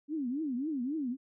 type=tone with vibrato; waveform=sine; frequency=277.2 Hz; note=C#4; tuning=in tune; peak=-31 dBFS; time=0.08-1.17 s; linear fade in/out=50 ms; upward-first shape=triangle; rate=3.7 Hz; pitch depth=300 cents each way; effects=none